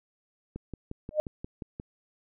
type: click train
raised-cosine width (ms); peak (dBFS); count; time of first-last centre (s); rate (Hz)
3; -24; 8; 0.56-1.799; 5.65
type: tone with exponential growth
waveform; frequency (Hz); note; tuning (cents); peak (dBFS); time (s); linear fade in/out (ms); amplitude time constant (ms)
sine; 610; D#5; -34; -17; 1.11-1.2; 0; 19
effects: none

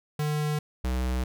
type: tone pair in turn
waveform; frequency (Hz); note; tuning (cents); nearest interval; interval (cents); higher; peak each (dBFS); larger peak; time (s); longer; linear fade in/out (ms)
square; 150.2 / 63.15; D3 / B1; +39 / +39; octave + minor third; 1500; first; -26; neither; 0.19-0.59 / 0.84-1.24; neither; 5
effects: none

